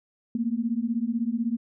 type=beating tone pair; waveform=sine; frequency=224.3 / 240.3 Hz; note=A3 / B3; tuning=+34 / -47 cents; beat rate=16 Hz; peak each=-27 dBFS; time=0.35-1.57 s; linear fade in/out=2 ms; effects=none